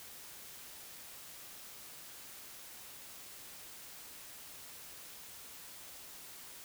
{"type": "silence", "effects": ["white hiss -51 dBFS RMS until 6.64 s"]}